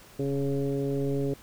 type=tone with frequency modulation; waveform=sine; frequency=277.2 Hz; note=C#4; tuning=in tune; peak=-25 dBFS; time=0.19-1.34 s; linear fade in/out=5 ms; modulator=139 Hz; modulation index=1.5; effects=pink hiss -52 dBFS RMS until 1.42 s